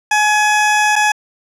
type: tone with dropouts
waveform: 20% pulse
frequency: 844 Hz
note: G#5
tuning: 28 cents sharp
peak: -6 dBFS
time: 0.11-1.12 s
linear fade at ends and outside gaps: 5 ms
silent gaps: 0.957-0.961 s
effects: low-pass 9000 Hz 12 dB/octave